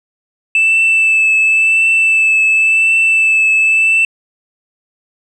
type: tone with vibrato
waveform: sine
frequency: 2637 Hz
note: E7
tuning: in tune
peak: -6 dBFS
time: 0.55-4.05 s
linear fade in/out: 2 ms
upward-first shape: triangle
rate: 0.93 Hz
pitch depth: 21 cents each way
effects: tanh soft clip ceiling -6 dBFS